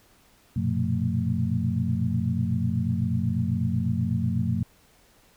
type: tone cluster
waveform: sine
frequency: 93.8 / 117.7 / 125.8 / 178.2 / 224.1 Hz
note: F#2 / A#2 / B2 / F3 / A3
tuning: +24 / +17 / +32 / +35 / +32 cents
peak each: -29 dBFS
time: 0.56-4.63 s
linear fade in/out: 5 ms
effects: pink hiss -59 dBFS RMS until 5.36 s